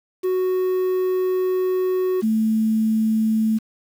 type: tone pair in turn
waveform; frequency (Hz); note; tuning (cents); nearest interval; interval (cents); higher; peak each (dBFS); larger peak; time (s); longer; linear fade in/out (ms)
triangle / sine; 370 / 220; F#4 / A3; 0 / 0; major sixth; 900; first; -16; neither; 0.23-2.22 / 2.22-3.59; first; 20
effects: 7-bit